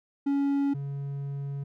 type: tone pair in turn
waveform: triangle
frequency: 280.2 / 140.1 Hz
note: C#4 / C#3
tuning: +19 / +19 cents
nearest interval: octave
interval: 1200 cents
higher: first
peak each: -21 / -29 dBFS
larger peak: first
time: 0.26-0.74 / 0.74-1.64 s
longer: second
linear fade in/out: 10 ms
effects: none